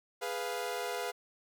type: chord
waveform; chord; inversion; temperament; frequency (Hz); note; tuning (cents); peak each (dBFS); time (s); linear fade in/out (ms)
sawtooth; F diminished; first; equal; 415.3 / 493.9 / 698.5; Ab4 / Cb5 / F5; 0 / 0 / 0; -36 / -34 / -35; 0.21-1.12; 20
effects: none